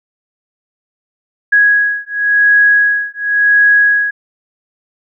sine beating tone pair, 1661.2 / 1662.13 Hz, G#6 / G#6, 0 / +1 cents, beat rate 0.93 Hz, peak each -11 dBFS, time 1.52-4.11 s, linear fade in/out 10 ms, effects none

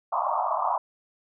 white band-pass noise, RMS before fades -26 dBFS, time 0.12-0.78 s, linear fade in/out 5 ms, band 620 to 1200 Hz, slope 96 dB/octave, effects none

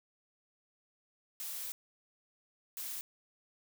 blue noise bursts at uneven times, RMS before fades -41 dBFS, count 2, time 1.4-1.72 / 2.77-3.01 s, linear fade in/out 0 ms, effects none

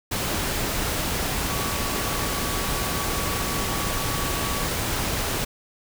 sine tone in noise, 1135 Hz, C#6, 41 cents sharp, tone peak -34 dBFS, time 1.49-4.67 s, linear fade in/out 10 ms, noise pink, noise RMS -26 dBFS, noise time 0.11-5.45 s, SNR -11 dB, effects none

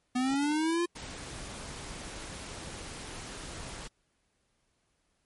square linear sweep, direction up, 246.9 to 350.8 Hz, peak -27 dBFS, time 0.15-0.86 s, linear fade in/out 10 ms
pink noise, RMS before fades -42 dBFS, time 0.95-3.88 s, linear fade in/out 10 ms
effects pink hiss -75 dBFS RMS until 5.25 s + MP3 48 kbps

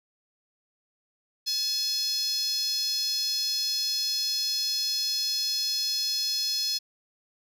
10% pulse tone with high-pass filter, 855 Hz, A5, 50 cents flat, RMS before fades -28 dBFS, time 1.46-6.79 s, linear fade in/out 20 ms, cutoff 4800 Hz, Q 6.4, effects none

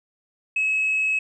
sine tone, 2573 Hz, E7, 43 cents flat, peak -18 dBFS, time 0.56-1.19 s, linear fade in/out 5 ms, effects tanh soft clip ceiling -16 dBFS

